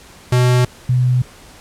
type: tone pair in turn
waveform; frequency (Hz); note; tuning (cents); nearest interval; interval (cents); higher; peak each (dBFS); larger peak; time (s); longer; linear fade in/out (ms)
square / sine; 124.5 / 125.66; B2 / B2; +14 / +30; unison; 16; second; -11; neither; 0.32-0.65 / 0.89-1.22; neither; 5
effects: pink hiss -42 dBFS RMS until 1.6 s + low-pass 11000 Hz 12 dB/octave